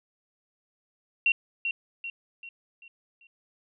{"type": "tone with echo", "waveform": "sine", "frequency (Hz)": 2740, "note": "F7", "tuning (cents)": -34, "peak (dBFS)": -19, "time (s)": [1.26, 1.32], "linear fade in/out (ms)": 2, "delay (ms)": 390, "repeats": 5, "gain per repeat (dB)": -7, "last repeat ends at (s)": 3.27, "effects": []}